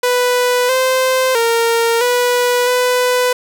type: tone with pitch steps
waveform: sawtooth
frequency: 494.5 / 518 / 462.3 / 490.6 / 498.1 Hz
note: B4 / C5 / A#4 / B4 / B4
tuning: +2 / -17 / -14 / -12 / +15 cents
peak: -8 dBFS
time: 0.03-3.33 s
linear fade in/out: 5 ms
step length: 660 ms
effects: none